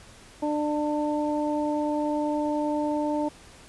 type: harmonic tone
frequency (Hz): 298.3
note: D4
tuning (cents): +27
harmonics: 1 / 2 / 3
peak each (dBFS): -26 / -29 / -31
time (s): 0.42-3.29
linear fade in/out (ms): 10
effects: pink hiss -50 dBFS RMS until 3.68 s + resampled to 24000 Hz